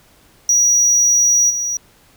triangle tone with level steps, 5790 Hz, F#8, 38 cents flat, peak -9 / -17 dBFS, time 0.49-1.77 s, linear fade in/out 2 ms, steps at 1.49 s, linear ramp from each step 20 ms, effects pink hiss -51 dBFS RMS until 2.16 s

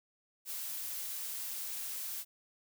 blue noise, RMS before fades -40 dBFS, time 0.45-2.25 s, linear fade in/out 50 ms, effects none

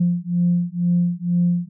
sine beating tone pair, 173.8 / 175.9 Hz, F3 / F3, -8 / +13 cents, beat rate 2.1 Hz, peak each -19 / -19 dBFS, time 0-1.69 s, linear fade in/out 10 ms, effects tanh soft clip ceiling -9 dBFS

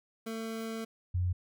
25% pulse / sine tone pair in turn, 224.3 / 89.71 Hz, A3 / F2, +34 / +47 cents, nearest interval octave + major third, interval 1587 cents, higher first, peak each -32 / -27 dBFS, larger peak second, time 0.26-0.85 / 1.14-1.33 s, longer first, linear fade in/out 10 ms, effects none

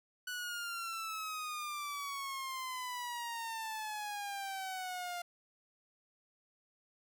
sawtooth exponential sweep, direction down, 1486 to 698.5 Hz, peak -35 dBFS, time 0.27-5.22 s, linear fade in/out 5 ms, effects none

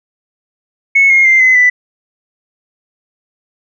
sine tone with pitch steps, 2199 / 2144 / 2090 / 2038 / 1986.4 Hz, C#7 / C7 / C7 / C7 / B6, -14 / +42 / -2 / -46 / +9 cents, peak -4 dBFS, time 0.95-1.7 s, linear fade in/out 10 ms, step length 150 ms, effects tanh soft clip ceiling 0 dBFS

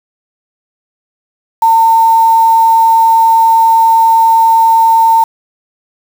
sine tone with quantisation, 905 Hz, A5, 48 cents sharp, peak -4 dBFS, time 1.62-5.24 s, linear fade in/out 5 ms, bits 4, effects none

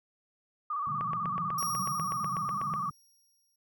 sine tone with vibrato, 1174 Hz, D6, 1 cent flat, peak -30 dBFS, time 0.7-2.9 s, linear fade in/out 5 ms, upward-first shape square, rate 16 Hz, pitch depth 64 cents each way
pink band-pass noise, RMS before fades -42 dBFS, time 0.87-2.91 s, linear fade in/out 2 ms, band 130 to 200 Hz, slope 48 dB/octave
click train, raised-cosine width 0.5 ms, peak -24 dBFS, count 15, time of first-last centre 1.01-2.738 s, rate 8.1 Hz
20% pulse tone with exponential decay, 5620 Hz, F8, 10 cents sharp, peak -27 dBFS, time 1.58-3.56 s, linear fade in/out 5 ms, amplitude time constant 430 ms
effects none

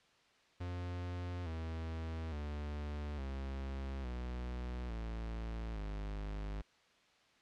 45% pulse tone with pitch steps, 88.8 / 80.96 / 73.81 / 67.3 / 61.36 / 55.94 / 51 Hz, F2 / E2 / D2 / C2 / B1 / A1 / G#1, +29 / -31 / +9 / +49 / -11 / +29 / -31 cents, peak -39 dBFS, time 0.6-6.62 s, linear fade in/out 10 ms, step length 860 ms, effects white hiss -68 dBFS RMS until 7.41 s + low-pass 4000 Hz 12 dB/octave

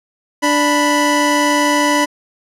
25% pulse tone pair together, 293.7 / 987.9 Hz, D4 / B5, 0 / 0 cents, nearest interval octave + major sixth, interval 2100 cents, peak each -11 dBFS, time 0.42-2.06 s, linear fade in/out 20 ms, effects low-pass 11000 Hz 12 dB/octave

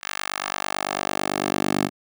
10% pulse tone with high-pass filter sweep, 49 Hz, G1, in tune, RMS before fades -26 dBFS, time 0.01-1.9 s, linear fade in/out 50 ms, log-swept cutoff 1600 to 240 Hz, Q 1.1, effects none

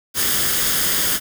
white noise with comb filter, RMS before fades -19 dBFS, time 0.14-1.2 s, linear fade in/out 50 ms, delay 0.6 ms, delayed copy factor +0.5, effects none

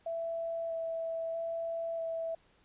sine tone with vibrato, 661 Hz, E5, 5 cents sharp, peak -33 dBFS, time 0.06-2.35 s, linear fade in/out 5 ms, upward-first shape square, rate 0.78 Hz, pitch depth 9 cents each way, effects pink hiss -67 dBFS RMS until 2.64 s + resampled to 8000 Hz

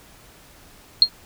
sine tone with exponential decay, 4240 Hz, C8, 22 cents sharp, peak -4 dBFS, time 1.02-1.09 s, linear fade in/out 1 ms, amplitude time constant 15 ms, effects pink hiss -49 dBFS RMS until 1.25 s

